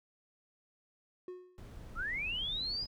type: tone with exponential decay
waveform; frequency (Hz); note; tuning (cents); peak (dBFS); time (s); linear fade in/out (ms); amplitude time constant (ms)
triangle; 363.7; F#4; -30; -37; 1.28-1.72; 2; 94
type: noise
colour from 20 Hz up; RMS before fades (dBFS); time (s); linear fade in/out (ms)
brown; -47; 1.58-2.86; 0
type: linear sweep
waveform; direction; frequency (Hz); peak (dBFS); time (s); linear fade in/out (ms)
sine; up; 1244.5 to 5050; -34; 1.95-2.87; 50
effects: none